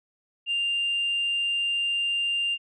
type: tone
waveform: sine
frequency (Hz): 2794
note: F7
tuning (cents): 0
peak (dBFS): -22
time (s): 0.46-2.58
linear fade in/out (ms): 50
effects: tanh soft clip ceiling -20 dBFS